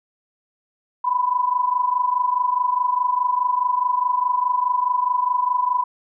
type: tone pair together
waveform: sine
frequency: 987.8 / 1012.6 Hz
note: B5 / B5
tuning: 0 / +43 cents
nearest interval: unison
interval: 43 cents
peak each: -19 / -22 dBFS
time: 1.04-5.84 s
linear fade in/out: 10 ms
effects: none